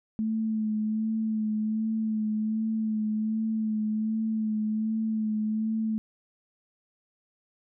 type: tone with vibrato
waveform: sine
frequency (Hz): 217.8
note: A3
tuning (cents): -17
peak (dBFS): -25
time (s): 0.19-5.98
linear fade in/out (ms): 0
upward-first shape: sine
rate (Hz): 1.3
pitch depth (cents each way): 27
effects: none